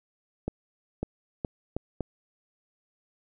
accelerating click train, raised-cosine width 2 ms, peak -16 dBFS, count 5, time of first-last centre 0.48-2.007 s, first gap 550 ms, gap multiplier 0.76, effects none

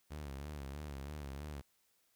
sawtooth tone with vibrato, 71.6 Hz, D2, 43 cents flat, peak -39 dBFS, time 0.1-1.62 s, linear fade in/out 20 ms, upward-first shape sine, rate 3.1 Hz, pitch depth 100 cents each way, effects white hiss -75 dBFS RMS until 2.15 s

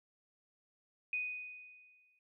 sine tone with exponential decay, 2489 Hz, D#7, in tune, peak -32 dBFS, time 1.13-2.19 s, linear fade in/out 2 ms, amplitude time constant 230 ms, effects none

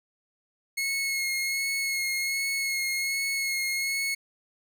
sawtooth tone with vibrato, 2173 Hz, C#7, 35 cents flat, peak -23 dBFS, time 0.77-4.15 s, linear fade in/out 10 ms, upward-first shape sine, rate 1.3 Hz, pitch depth 19 cents each way, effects none

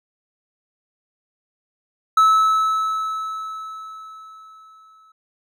triangle tone with exponential decay, 1301 Hz, E6, 23 cents flat, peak -8 dBFS, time 2.17-5.12 s, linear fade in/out 5 ms, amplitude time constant 640 ms, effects none

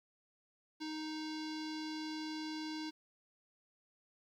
square tone with low-pass filter, 311.1 Hz, D#4, in tune, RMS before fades -42 dBFS, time 0.8-2.91 s, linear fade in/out 20 ms, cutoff 4700 Hz, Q 3.9, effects 12-bit

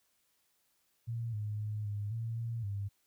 sine tone with pitch steps, 116.1 / 105.4 / 106.2 / 103.1 / 114.2 / 115.8 / 100.3 Hz, A#2 / G#2 / G#2 / G#2 / A#2 / A#2 / G2, -7 / +26 / +39 / -12 / -35 / -11 / +40 cents, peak -34 dBFS, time 1.07-2.89 s, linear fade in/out 20 ms, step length 260 ms, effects white hiss -75 dBFS RMS until 3.06 s

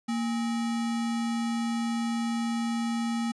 sine tone with sample-and-hold, 231.8 Hz, A#3, 10 cents flat, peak -26 dBFS, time 0.08-3.32 s, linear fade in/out 10 ms, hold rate 1050 Hz, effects resampled to 22050 Hz

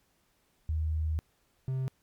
sine / triangle tone pair in turn, 78.5 / 131.26 Hz, D#2 / C3, +16 / +6 cents, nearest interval major sixth, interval 890 cents, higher second, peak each -27 dBFS, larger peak neither, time 0.69-1.19 / 1.68-1.88 s, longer first, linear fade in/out 0 ms, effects pink hiss -71 dBFS RMS until 2.02 s + MP3 96 kbps

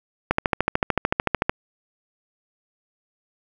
click train, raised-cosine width 0.5 ms, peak -3 dBFS, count 17, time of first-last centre 0.31-1.495 s, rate 13.5 Hz, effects 7-bit

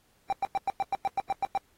triangle tone bursts, 784 Hz, G5, in tune, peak -22 dBFS, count 11, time 0.3-1.575 s, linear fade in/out 0 ms, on 25 ms, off 100 ms, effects pink hiss -67 dBFS RMS until 1.77 s + AAC 48 kbps

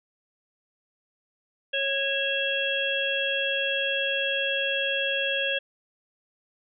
harmonic tone with a mistuned harmonic, 550 Hz, C#5, 14 cents flat, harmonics 1 / 3 / 5 / 6, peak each -30 / -30 / -29 / -29 dBFS, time 1.73-5.59 s, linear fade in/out 10 ms, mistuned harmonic 5, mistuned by -33 cents, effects none

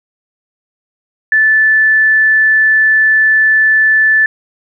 sine tone, 1750 Hz, A6, 10 cents flat, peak -6 dBFS, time 1.32-4.26 s, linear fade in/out 2 ms, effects none

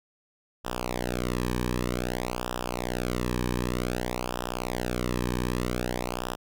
sawtooth tone with flanger, 61.2 Hz, B1, 15 cents flat, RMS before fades -30 dBFS, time 0.64-6.36 s, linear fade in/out 20 ms, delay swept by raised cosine 0.46 to 1.46 ms, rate 0.53 Hz, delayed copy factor -0.95, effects none

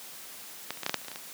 clicks, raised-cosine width 0.2 ms, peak -14 / -26 / -16 / -10 / -10 / -8 / -30 / -27 / -20 / -22 / -21 dBFS, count 11, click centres 0.706 / 0.773 / 0.833 / 0.864 / 0.895 / 0.943 / 1.016 / 1.047 / 1.083 / 1.116 / 1.159 s, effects white hiss -45 dBFS RMS until 1.33 s + high-pass 150 Hz 12 dB/octave

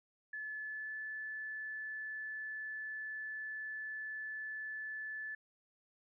sine tone with pitch glide, 1726 to 1738 Hz, A6 to A6, -34 to -22 cents, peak -40 dBFS, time 0.33-5.35 s, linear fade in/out 5 ms, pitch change +12 cents, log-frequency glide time 0.6-0.96 s, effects none

